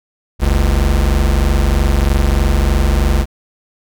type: tone pair together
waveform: square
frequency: 46.63 / 69.8 Hz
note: F#1 / C#2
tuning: +14 / +13 cents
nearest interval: perfect fifth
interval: 699 cents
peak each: -14 dBFS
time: 0.39-3.26 s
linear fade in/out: 50 ms
effects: none